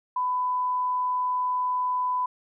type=tone; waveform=sine; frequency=1000 Hz; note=B5; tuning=21 cents sharp; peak=-23 dBFS; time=0.16-2.26 s; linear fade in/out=5 ms; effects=none